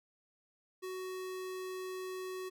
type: tone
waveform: square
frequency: 372.2 Hz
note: F#4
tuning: 10 cents sharp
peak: -40 dBFS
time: 0.82-2.5 s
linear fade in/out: 20 ms
effects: none

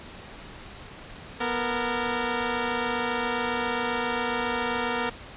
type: tone pair together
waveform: 10% pulse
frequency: 243.7 / 460 Hz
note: B3 / A#4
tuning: -23 / -23 cents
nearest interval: major seventh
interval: 1100 cents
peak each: -20 dBFS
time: 1.4-5.1 s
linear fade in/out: 10 ms
effects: pink hiss -43 dBFS RMS until 5.36 s + resampled to 8000 Hz

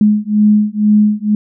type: beating tone pair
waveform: sine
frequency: 209.4 / 211.5 Hz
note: G#3 / G#3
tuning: +15 / +32 cents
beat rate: 2.1 Hz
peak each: -11 dBFS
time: 0.01-1.35 s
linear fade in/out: 2 ms
effects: none

